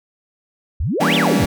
sine exponential two-way sweep, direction up then down, 58.27 to 3729 to 69 Hz, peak -17 dBFS, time 0.8-1.45 s, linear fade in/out 5 ms, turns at 1.15 s
sawtooth chord, E diminished seventh, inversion none, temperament just, 164.81 / 197.78 / 237.3 / 284.8 Hz, E3 / G3 / Bb3 / Db4, 0 / +16 / +31 / +47 cents, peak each -17 dBFS, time 1-1.46 s, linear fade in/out 10 ms
effects none

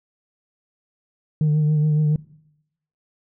sine tone with vibrato, 152 Hz, D#3, 40 cents flat, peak -13 dBFS, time 1.41-2.16 s, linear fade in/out 2 ms, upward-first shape triangle, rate 7.1 Hz, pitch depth 35 cents each way, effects noise-tail reverb RT60 0.8 s tail -21 dB re dry + tanh soft clip ceiling -14 dBFS

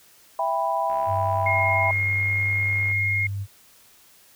sine chord, E minor, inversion none, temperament equal with one note detuned, 659.3 / 793.6 / 987.8 Hz, E5 / G5 / B5, 0 / +21 / 0 cents, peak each -26 / -26 / -25 dBFS, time 0.39-1.91 s, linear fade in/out 2 ms
click train, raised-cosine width 0.5 ms, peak -27 dBFS, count 142, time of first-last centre 0.9-2.914 s, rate 70 Hz
sine tone with pitch glide, 98 to 99.43 Hz, G2 to G2, 0 to +25 cents, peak -26 dBFS, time 1.06-3.47 s, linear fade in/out 50 ms, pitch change +25 cents, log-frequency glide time 2.06-2.47 s
sine tone, 2143 Hz, C7, 41 cents sharp, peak -21 dBFS, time 1.46-3.27 s, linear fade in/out 5 ms
effects white hiss -54 dBFS RMS until 4.35 s

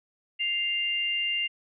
sine tone pair together, 2101 / 2794 Hz, C7 / F7, +7 / 0 cents, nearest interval perfect fourth, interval 493 cents, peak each -32 / -26 dBFS, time 0.39-1.48 s, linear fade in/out 20 ms, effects none

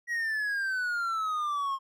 triangle exponential sweep, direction down, 1919 to 1068 Hz, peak -26 dBFS, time 0.07-1.79 s, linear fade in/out 50 ms, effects none

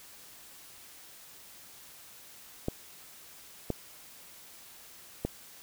clicks, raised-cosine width 2 ms, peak -16 dBFS, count 3, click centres 2.684 / 3.703 / 5.25 s, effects white hiss -52 dBFS RMS until 5.62 s

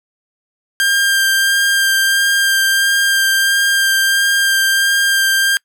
sawtooth tone with vibrato, 1593 Hz, G6, 27 cents sharp, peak -8 dBFS, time 0.8-5.57 s, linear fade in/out 0 ms, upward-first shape sine, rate 1.5 Hz, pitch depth 12 cents each way, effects noise-tail reverb RT60 0.1 s tail -26 dB re dry

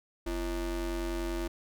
square ring-modulated tone, 146.83 Hz, D3, in tune, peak -29 dBFS, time 0.26-1.48 s, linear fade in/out 10 ms, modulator 192 Hz, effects none

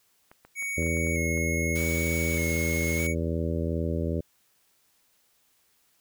clicks, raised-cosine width 0.5 ms, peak -34 dBFS, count 10, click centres 0.315 / 0.45 / 0.625 / 0.825 / 0.865 / 0.97 / 1.07 / 1.375 / 1.965 / 2.043 s
square tone with vibrato, 2204 Hz, C#7, 11 cents flat, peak -30 dBFS, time 0.55-3.15 s, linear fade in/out 50 ms, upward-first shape square, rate 0.82 Hz, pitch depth 25 cents each way
harmonic tone, 82.41 Hz, E2, in tune, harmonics 1 / 2 / 3 / 4 / 5 / 6 / 7, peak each -29 / -32 / -34 / -35 / -36 / -37 / -37 dBFS, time 0.77-4.21 s, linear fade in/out 10 ms
white noise, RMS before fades -39 dBFS, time 1.75-3.07 s, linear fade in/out 5 ms
effects white hiss -67 dBFS RMS until 6 s

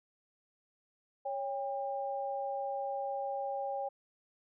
sine tone pair together, 554.4 / 800.5 Hz, C#5 / G5, 0 / +36 cents, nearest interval tritone, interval 636 cents, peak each -37 / -36 dBFS, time 1.25-3.89 s, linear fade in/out 10 ms, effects none

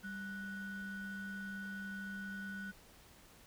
triangle ring-modulated tone, 838 Hz, G#5, 15 cents sharp, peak -36 dBFS, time 0.03-2.72 s, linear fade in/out 20 ms, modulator 641 Hz, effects tanh soft clip ceiling -32 dBFS + pink hiss -61 dBFS RMS until 3.46 s

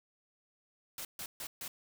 white noise bursts, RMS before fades -42 dBFS, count 4, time 0.98-1.68 s, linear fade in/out 2 ms, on 70 ms, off 140 ms, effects none

